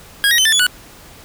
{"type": "tone with pitch steps", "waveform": "25% pulse", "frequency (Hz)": [1640, 1886, 3054, 1773, 3417, 1475], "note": ["G#6", "A#6", "G7", "A6", "G#7", "F#6"], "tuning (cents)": [-22, 20, -46, 13, 49, -6], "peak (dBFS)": -7, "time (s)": [0.24, 0.666], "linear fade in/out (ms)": 0, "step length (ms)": 71, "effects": ["pink hiss -41 dBFS RMS until 1.24 s"]}